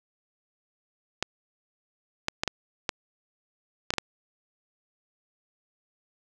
clicks, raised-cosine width 0.2 ms, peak -8 dBFS, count 8, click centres 1.226 / 2.284 / 2.435 / 2.477 / 2.892 / 3.905 / 3.938 / 3.983 s, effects none

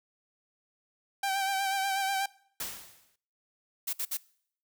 sawtooth tone with vibrato, 780 Hz, G5, 9 cents flat, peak -24 dBFS, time 1.23-2.26 s, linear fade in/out 5 ms, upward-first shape sine, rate 8.2 Hz, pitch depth 33 cents each way
white noise with exponential decay, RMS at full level -33 dBFS, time 2.6-3.16 s, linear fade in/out 5 ms, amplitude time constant 120 ms
blue noise bursts, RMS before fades -32 dBFS, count 3, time 3.87-4.173 s, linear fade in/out 10 ms, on 63 ms, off 57 ms
effects noise-tail reverb RT60 0.6 s tail -22 dB re dry

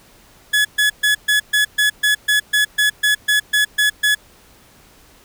30% pulse tone bursts, 1699 Hz, G#6, 39 cents sharp, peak -10 dBFS, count 15, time 0.53-4.15 s, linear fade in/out 10 ms, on 120 ms, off 130 ms, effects pink hiss -49 dBFS RMS until 5.24 s

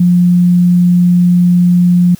sine tone, 177 Hz, F3, 23 cents sharp, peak -5 dBFS, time 0-2.15 s, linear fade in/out 5 ms, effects white hiss -41 dBFS RMS until 2.19 s

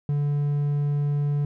triangle tone, 145 Hz, D3, 22 cents flat, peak -19 dBFS, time 0.09-1.45 s, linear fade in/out 2 ms, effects none

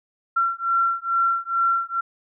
sine beating tone pair, 1361 / 1363.3 Hz, F6 / F6, -45 / -42 cents, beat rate 2.3 Hz, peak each -22 dBFS, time 0.36-2.01 s, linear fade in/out 10 ms, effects none

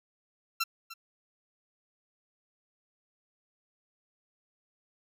15% pulse tone with echo, 1354 Hz, E6, 46 cents sharp, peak -20 dBFS, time 0.6-0.64 s, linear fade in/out 10 ms, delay 300 ms, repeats 1, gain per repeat -15 dB, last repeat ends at 0.94 s, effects none

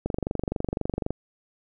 click train, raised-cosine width 2 ms, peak -13 dBFS, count 26, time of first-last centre 0.06-1.106 s, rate 23.9 Hz, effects none

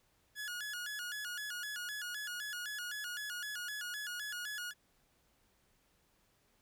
sawtooth tone with vibrato, 1565 Hz, G6, 3 cents flat, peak -36 dBFS, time 0.35-4.74 s, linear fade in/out 50 ms, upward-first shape square, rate 3.9 Hz, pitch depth 140 cents each way, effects pink hiss -73 dBFS RMS until 6.61 s

